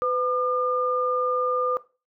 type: tone pair together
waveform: sine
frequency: 503 / 1206.8 Hz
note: B4 / D6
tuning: +32 / +47 cents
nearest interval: octave + minor third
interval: 1515 cents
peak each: -24 dBFS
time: 0.02-1.77 s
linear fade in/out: 0 ms
effects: noise-tail reverb RT60 0.3 s tail -17 dB re dry